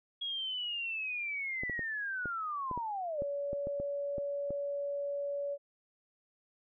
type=linear sweep; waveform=sine; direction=down; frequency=3322 to 554 Hz; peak=-34 dBFS; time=0.21-3.22 s; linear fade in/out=10 ms
type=clicks; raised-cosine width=2 ms; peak=-27 dBFS; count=12; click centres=1.635 / 1.697 / 1.793 / 2.257 / 2.713 / 2.776 / 3.221 / 3.531 / 3.671 / 3.8 / 4.182 / 4.506 s
type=tone; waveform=sine; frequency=568 Hz; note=C#5; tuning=42 cents sharp; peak=-33 dBFS; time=3.17-5.58 s; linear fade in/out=50 ms
effects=none